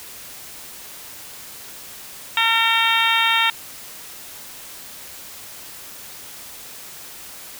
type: harmonic tone with a mistuned harmonic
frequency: 455.1 Hz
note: A#4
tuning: 42 cents flat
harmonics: 2 / 3 / 4 / 5 / 6 / 7 / 8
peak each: -23 / -23 / -23 / -23 / -23 / -23 / -23 dBFS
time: 2.37-3.5 s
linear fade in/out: 2 ms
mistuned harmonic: 8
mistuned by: +20 cents
effects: white hiss -38 dBFS RMS until 7.59 s